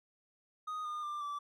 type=tone with pitch steps; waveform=triangle; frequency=1244.5 / 1216.1 / 1188.3 / 1161.2 Hz; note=D#6 / D#6 / D6 / D6; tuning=0 / -40 / +20 / -20 cents; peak=-35 dBFS; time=0.67-1.39 s; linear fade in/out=10 ms; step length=180 ms; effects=none